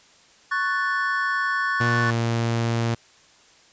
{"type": "chord", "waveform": "triangle", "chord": "F# minor", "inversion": "second", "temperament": "equal with one note detuned", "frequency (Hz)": [1108.7, 1486, 1760], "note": ["C#6", "F#6", "A6"], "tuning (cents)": [0, 7, 0], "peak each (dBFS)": -24, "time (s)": [0.51, 2.11], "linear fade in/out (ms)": 10}
{"type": "tone with pitch glide", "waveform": "sawtooth", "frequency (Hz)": [118.5, 115.99], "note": ["A#2", "A#2"], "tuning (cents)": [29, -8], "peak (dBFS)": -17, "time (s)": [1.8, 2.95], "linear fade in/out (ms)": 10, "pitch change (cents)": -37, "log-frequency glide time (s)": [2.02, 2.08]}
{"effects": ["white hiss -54 dBFS RMS until 3.72 s", "resampled to 16000 Hz"]}